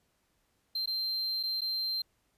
triangle tone with dropouts, 4140 Hz, C8, 19 cents flat, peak -29 dBFS, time 0.75-2.02 s, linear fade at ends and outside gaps 5 ms, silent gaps 0.859-0.874 / 1.43-1.434 / 1.608-1.616 s, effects pink hiss -74 dBFS RMS until 2.37 s + resampled to 32000 Hz

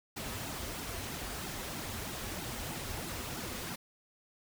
pink noise with flanger, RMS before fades -40 dBFS, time 0.16-3.76 s, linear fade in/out 10 ms, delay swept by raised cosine 1.7 to 6.8 ms, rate 3.1 Hz, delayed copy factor -1, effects none

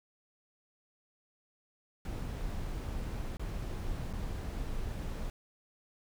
brown noise with dropouts, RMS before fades -37 dBFS, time 2.05-5.3 s, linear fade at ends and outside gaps 1 ms, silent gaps 3.37-3.395 / 4.129-4.135 s, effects none

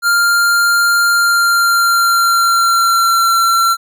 square tone with pitch glide, 1396.9 to 1358.7 Hz, F6 to F6, 0 to -48 cents, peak -10 dBFS, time 0.02-3.77 s, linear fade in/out 50 ms, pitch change -48 cents, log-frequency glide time 1.08-3.36 s, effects none

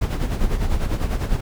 brown noise with tremolo, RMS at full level -18 dBFS, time 0.01-1.41 s, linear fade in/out 10 ms, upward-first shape sine, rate 10 Hz, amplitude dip 65%, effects none

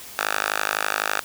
5% pulse tone with high-pass filter, 51.91 Hz, G#1, in tune, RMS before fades -25 dBFS, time 0.19-1.2 s, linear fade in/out 0 ms, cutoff 1100 Hz, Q 2.3, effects white hiss -40 dBFS RMS until 1.24 s

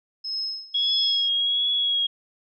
sine tone with tremolo, 5170 Hz, E8, 34 cents flat, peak -25 dBFS, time 0.24-1.29 s, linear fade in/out 10 ms, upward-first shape sine, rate 1.6 Hz, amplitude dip 90%
sine tone with vibrato, 3322 Hz, G#7, in tune, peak -20 dBFS, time 0.74-2.07 s, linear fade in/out 10 ms, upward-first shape triangle, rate 1.3 Hz, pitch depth 30 cents each way
effects none

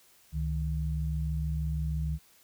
sine tone pair together, 69.29 / 155.56 Hz, C#2 / D#3, 0 / 0 cents, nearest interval octave + major second, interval 1400 cents, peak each -30 / -32 dBFS, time 0.32-2.19 s, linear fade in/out 50 ms, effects white hiss -61 dBFS RMS until 2.43 s

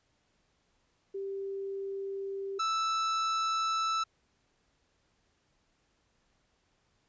sine / 45% pulse tone pair in turn, 392 / 1318.5 Hz, G4 / E6, 0 / 0 cents, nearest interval octave + major sixth, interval 2100 cents, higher second, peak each -34 / -28 dBFS, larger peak second, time 1.14-2.59 / 2.59-4.04 s, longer neither, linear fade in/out 10 ms, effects pink hiss -73 dBFS RMS until 7.08 s + resampled to 16000 Hz

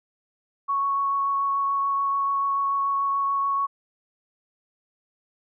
sine tone with vibrato, 1109 Hz, C#6, in tune, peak -21 dBFS, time 0.68-3.67 s, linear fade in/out 20 ms, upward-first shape triangle, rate 6.9 Hz, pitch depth 10 cents each way, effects none

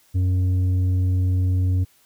triangle tone with tanh clipping, 92 Hz, F#2, 9 cents flat, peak -18 dBFS, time 0.14-1.85 s, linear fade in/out 20 ms, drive 10 dB, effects white hiss -58 dBFS RMS until 2.05 s

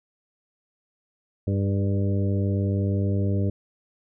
harmonic tone with a mistuned harmonic, 99.2 Hz, G2, 21 cents sharp, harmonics 1 / 2 / 3 / 4 / 5 / 6, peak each -22 / -28 / -32 / -34 / -36 / -38 dBFS, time 1.47-3.5 s, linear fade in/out 5 ms, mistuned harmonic 5, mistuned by -25 cents, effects none

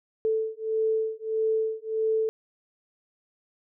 sine beating tone pair, 440 / 441.6 Hz, A4 / A4, 0 / +6 cents, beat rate 1.6 Hz, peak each -27 dBFS, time 0.25-2.29 s, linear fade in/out 0 ms, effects none

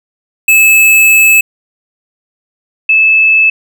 square / sine tone pair in turn, 2604 / 2614 Hz, E7 / E7, -22 / -15 cents, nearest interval unison, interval 7 cents, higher second, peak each -4 dBFS, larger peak neither, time 0.48-1.41 / 2.89-3.5 s, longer first, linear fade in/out 5 ms, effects none

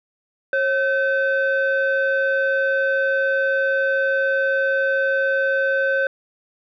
sine tone pair together, 542 / 1533 Hz, C#5 / G6, -39 / -39 cents, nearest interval octave + tritone, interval 1800 cents, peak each -18 dBFS, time 0.53-6.07 s, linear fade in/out 2 ms, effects tanh soft clip ceiling -13 dBFS

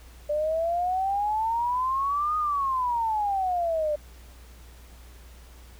sine exponential two-way sweep, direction up then down, 587.3 to 1244.5 to 587.3 Hz, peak -23 dBFS, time 0.29-3.96 s, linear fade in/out 10 ms, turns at 2.37 s, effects added 60 Hz sine -46 dBFS peak until 5.79 s + pink hiss -54 dBFS RMS until 5.79 s

